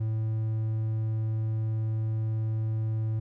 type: tone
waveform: triangle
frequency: 110.2 Hz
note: A2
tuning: 3 cents sharp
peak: -24 dBFS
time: 0-3.2 s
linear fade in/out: 10 ms
effects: none